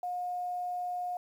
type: tone with quantisation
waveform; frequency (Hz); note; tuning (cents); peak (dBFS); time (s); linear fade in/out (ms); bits
sine; 717; F5; +45; -32; 0.03-1.17; 2; 10
effects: none